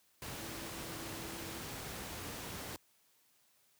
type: tone in noise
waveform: sine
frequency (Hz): 329.5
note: E4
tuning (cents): -1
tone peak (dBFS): -50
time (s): 0.41-1.6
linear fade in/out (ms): 0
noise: pink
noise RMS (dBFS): -44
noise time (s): 0.22-2.76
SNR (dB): -9
effects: white hiss -71 dBFS RMS until 3.79 s + high-pass 60 Hz 12 dB/octave